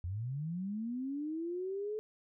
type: linear sweep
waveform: sine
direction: up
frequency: 82.41 to 434.9 Hz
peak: -35 dBFS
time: 0.04-1.99 s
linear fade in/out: 0 ms
effects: none